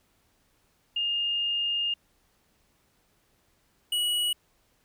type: tone pair in turn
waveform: sine / square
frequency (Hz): 2827 / 2920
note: F7 / F#7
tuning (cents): +20 / -24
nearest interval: minor second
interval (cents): 56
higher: second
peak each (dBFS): -25 / -25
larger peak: neither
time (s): 0.96-1.94 / 3.92-4.33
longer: first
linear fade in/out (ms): 5
effects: pink hiss -68 dBFS RMS until 4.84 s

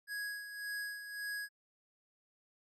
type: tone with tremolo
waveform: square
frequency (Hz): 1661.2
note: G#6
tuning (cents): 0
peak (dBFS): -38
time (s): 0.07-1.49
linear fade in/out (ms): 50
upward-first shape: sine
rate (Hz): 1.8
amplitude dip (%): 60
effects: AAC 64 kbps

